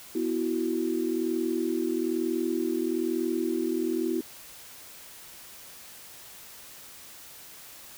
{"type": "chord", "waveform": "sine", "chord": "B suspended fourth", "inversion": "none", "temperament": "just", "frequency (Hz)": [246.9, 329.3, 370.4], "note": ["B3", "E4", "F#4"], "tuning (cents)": [0, -2, 2], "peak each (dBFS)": [-32, -28, -30], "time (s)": [0.15, 4.21], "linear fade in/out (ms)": 5, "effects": ["white hiss -47 dBFS RMS until 7.97 s"]}